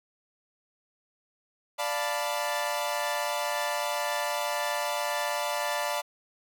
sawtooth chord, B half-diminished seventh, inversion first, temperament equal, 587.3 / 698.5 / 880 / 987.8 Hz, D5 / F5 / A5 / B5, 0 / 0 / 0 / 0 cents, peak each -28 / -31 / -30 / -31 dBFS, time 1.78-6.02 s, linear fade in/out 20 ms, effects none

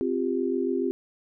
sine chord, C suspended fourth, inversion none, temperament equal with one note detuned, 261.6 / 349.2 / 396.1 Hz, C4 / F4 / G4, 0 / 0 / +18 cents, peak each -28 dBFS, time 0.01-0.91 s, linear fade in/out 0 ms, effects none

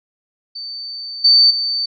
sine tone with level steps, 4561 Hz, C#8, 49 cents sharp, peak -26 / -7 / -17 dBFS, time 0.55-1.86 s, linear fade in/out 10 ms, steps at 1.24 / 1.5 s, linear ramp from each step 10 ms, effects none

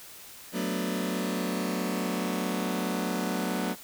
sawtooth chord, B minor seventh, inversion second, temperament just, 185.21 / 222.2 / 246.9 / 296.3 Hz, F#3 / A3 / B3 / D4, +2 / +17 / 0 / +15 cents, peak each -28 / -30 / -30 / -32 dBFS, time 0.52-3.76 s, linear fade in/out 50 ms, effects white hiss -47 dBFS RMS until 3.83 s

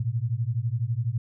sine beating tone pair, 110.9 / 122.9 Hz, A2 / B2, +14 / -8 cents, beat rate 12 Hz, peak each -27 dBFS, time 0-1.18 s, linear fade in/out 5 ms, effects none

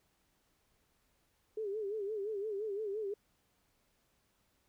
sine tone with vibrato, 415.3 Hz, G#4, in tune, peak -35 dBFS, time 1.57-3.14 s, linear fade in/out 5 ms, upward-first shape sine, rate 5.8 Hz, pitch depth 110 cents each way, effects pink hiss -75 dBFS RMS until 4.68 s

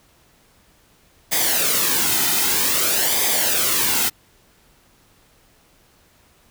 white noise with flanger, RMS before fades -19 dBFS, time 1.31-4.1 s, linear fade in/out 20 ms, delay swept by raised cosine 0.71 to 1.81 ms, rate 0.52 Hz, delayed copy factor -0.6, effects pink hiss -56 dBFS RMS until 6.5 s

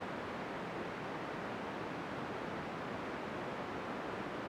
pink band-pass noise, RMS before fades -42 dBFS, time 0-4.48 s, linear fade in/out 20 ms, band 190 to 1700 Hz, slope 12 dB/octave, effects none

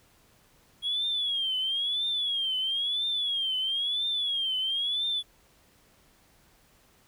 triangle tone with vibrato, 3302 Hz, G#7, 11 cents flat, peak -23 dBFS, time 0.82-5.23 s, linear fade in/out 50 ms, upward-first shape triangle, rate 1 Hz, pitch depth 160 cents each way, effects tanh soft clip ceiling -24 dBFS + pink hiss -62 dBFS RMS until 7.07 s

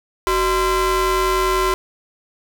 35% pulse ring-modulated tone, 329.9 Hz, E4, 1 cent sharp, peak -11 dBFS, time 0.27-1.74 s, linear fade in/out 0 ms, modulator 705 Hz, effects none

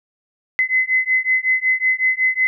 sine beating tone pair, 2035 / 2040.4 Hz, C7 / C7, -49 / -44 cents, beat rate 5.4 Hz, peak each -18 dBFS, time 0.59-2.47 s, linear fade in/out 0 ms, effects none

